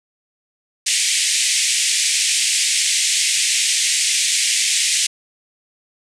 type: band-pass noise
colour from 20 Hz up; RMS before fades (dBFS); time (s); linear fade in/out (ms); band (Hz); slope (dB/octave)
white; -18; 0.86-5.07; 10; 2000 to 9200; 48
effects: none